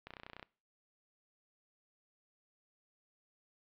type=clicks; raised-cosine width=0.3 ms; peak=-30 dBFS; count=12; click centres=0.07 / 0.106 / 0.137 / 0.168 / 0.199 / 0.234 / 0.265 / 0.299 / 0.333 / 0.366 / 0.396 / 0.428 s; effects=noise-tail reverb RT60 0.4 s tail -23 dB re dry + low-pass 4000 Hz 12 dB/octave